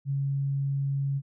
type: tone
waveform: sine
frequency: 138.59 Hz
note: C#3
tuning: in tune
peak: -25 dBFS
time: 0.05-1.22 s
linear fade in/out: 50 ms
effects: none